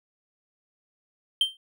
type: tone with exponential decay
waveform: triangle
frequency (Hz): 3138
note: G7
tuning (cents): +1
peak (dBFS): -14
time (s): 1.41-1.57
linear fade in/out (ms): 2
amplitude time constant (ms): 33
effects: none